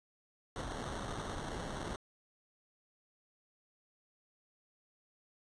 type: noise with sample-and-hold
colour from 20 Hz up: pink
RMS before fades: -41 dBFS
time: 0.56-1.96 s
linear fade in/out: 0 ms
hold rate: 2450 Hz
effects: resampled to 22050 Hz